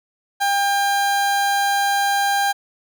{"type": "tone", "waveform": "30% pulse", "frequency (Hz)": 800, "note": "G5", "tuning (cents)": 35, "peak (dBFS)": -14, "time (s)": [0.4, 2.53], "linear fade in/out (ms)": 20, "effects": []}